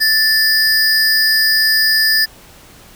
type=tone pair together; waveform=square; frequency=1760 / 4921 Hz; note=A6 / D#8; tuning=0 / -20 cents; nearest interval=octave + tritone; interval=1780 cents; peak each=-14 dBFS; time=0-2.26 s; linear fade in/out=20 ms; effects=pink hiss -42 dBFS RMS until 2.95 s